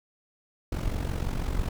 brown noise with amplitude modulation, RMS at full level -26 dBFS, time 0.72-1.69 s, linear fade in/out 5 ms, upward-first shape sine, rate 46 Hz, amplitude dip 70%, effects none

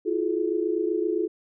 sine tone cluster, 332.7 / 360.4 / 426.1 Hz, E4 / F#4 / G#4, +16 / -45 / +44 cents, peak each -27 dBFS, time 0.05-1.28 s, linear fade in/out 20 ms, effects none

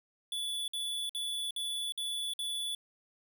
square tone bursts, 3447 Hz, A7, 36 cents flat, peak -34 dBFS, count 6, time 0.32-2.75 s, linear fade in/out 2 ms, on 360 ms, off 54 ms, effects none

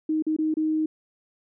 sine tone with dropouts, 312.4 Hz, D#4, 7 cents sharp, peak -21 dBFS, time 0.09-0.86 s, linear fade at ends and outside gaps 5 ms, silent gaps 0.224-0.266 / 0.365-0.386 / 0.541-0.569 s, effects none

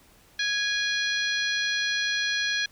harmonic tone with a mistuned harmonic, 830.6 Hz, G#5, in tune, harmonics 2 / 3 / 4 / 5 / 6 / 7, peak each -27 / -33 / -31 / -31 / -42 / -38 dBFS, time 0.39-2.66 s, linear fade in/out 5 ms, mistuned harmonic 3, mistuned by -30 cents, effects pink hiss -57 dBFS RMS until 2.71 s

